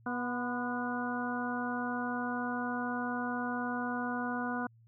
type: harmonic tone with a mistuned harmonic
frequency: 244.2 Hz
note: B3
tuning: 19 cents flat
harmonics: 1 / 2 / 3 / 4 / 5 / 6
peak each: -35 / -43 / -40 / -41 / -43 / -39 dBFS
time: 0.06-4.67 s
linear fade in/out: 5 ms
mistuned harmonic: 4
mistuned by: +42 cents
effects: added 114 Hz sine -58 dBFS peak until 4.87 s